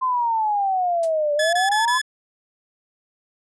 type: exponential two-way sweep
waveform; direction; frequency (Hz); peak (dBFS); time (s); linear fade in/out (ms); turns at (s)
sine; down then up; 1046.5 to 579 to 1046.5; -18; 0.01-1.99; 20; 1.34
type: noise with exponential decay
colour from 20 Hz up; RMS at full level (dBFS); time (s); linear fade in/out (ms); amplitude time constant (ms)
blue; -28; 1.03-1.12; 5; 18
type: tone bursts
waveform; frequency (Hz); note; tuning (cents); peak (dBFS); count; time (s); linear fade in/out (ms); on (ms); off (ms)
sawtooth; 1715; A6; -45; -17; 4; 1.39-2.016; 5; 140; 22
effects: resampled to 22050 Hz